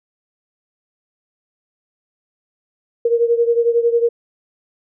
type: beating tone pair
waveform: sine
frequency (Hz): 466.2 / 477.2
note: A#4 / A#4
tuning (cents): 0 / +41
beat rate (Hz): 11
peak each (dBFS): -14 / -18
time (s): 3.05-4.09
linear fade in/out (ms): 5
effects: none